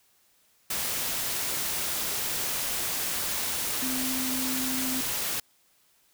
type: tone in noise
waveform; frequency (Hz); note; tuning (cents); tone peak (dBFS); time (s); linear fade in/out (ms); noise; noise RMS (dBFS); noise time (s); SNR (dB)
sine; 258.4; C4; -21; -31; 3.82-5.01; 5; white; -30; 0.7-5.4; -4
effects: white hiss -65 dBFS RMS until 6.13 s